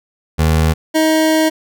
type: tone pair in turn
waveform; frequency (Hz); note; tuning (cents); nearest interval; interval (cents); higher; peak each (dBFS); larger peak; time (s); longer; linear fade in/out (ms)
25% pulse; 79.4 / 315.8; D#2 / D#4; +36 / +26; 2 octaves; 2390; second; -7; neither; 0.38-0.74 / 0.94-1.5; second; 20
effects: none